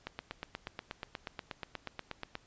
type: click train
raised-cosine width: 0.3 ms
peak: -22 dBFS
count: 20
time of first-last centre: 0.07-2.354 s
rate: 8.32 Hz
effects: pink hiss -64 dBFS RMS until 2.46 s + resampled to 16000 Hz